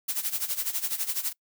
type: noise with tremolo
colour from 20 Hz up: blue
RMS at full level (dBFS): -27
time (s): 0.08-1.33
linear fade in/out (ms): 10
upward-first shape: sine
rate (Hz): 12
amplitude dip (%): 80
effects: noise-tail reverb RT60 0.1 s tail -24 dB re dry